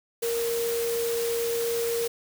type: tone in noise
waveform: sine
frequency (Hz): 466.2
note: A#4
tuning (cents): 0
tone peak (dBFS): -25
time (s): 0.22-2.08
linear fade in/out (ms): 10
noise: white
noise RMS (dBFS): -34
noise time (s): 0.22-2.08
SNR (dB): +6
effects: none